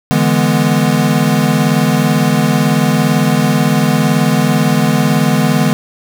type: chord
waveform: square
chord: E dominant seventh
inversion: third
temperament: equal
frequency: 146.83 / 164.81 / 207.7 / 246.9 Hz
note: D3 / E3 / G#3 / B3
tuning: 0 / 0 / 0 / 0 cents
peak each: -16 dBFS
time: 0.11-5.73 s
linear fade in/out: 0 ms
effects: none